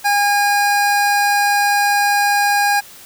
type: tone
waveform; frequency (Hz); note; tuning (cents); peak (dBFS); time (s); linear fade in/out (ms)
25% pulse; 815; G#5; -33; -9; 0.04-2.81; 20
effects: white hiss -40 dBFS RMS until 3.05 s